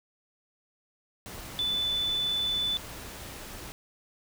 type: tone in noise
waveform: sine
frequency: 3497 Hz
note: A7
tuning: 11 cents flat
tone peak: -26 dBFS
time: 1.59-2.77 s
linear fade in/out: 0 ms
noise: pink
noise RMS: -42 dBFS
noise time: 1.26-3.72 s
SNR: +13 dB
effects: none